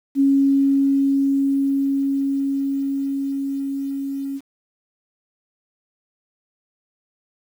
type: tone with level ramp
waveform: sine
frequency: 275.3 Hz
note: C#4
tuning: 12 cents flat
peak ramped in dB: -12 to -24 dBFS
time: 0.15-4.41 s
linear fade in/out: 50 ms
effects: 8-bit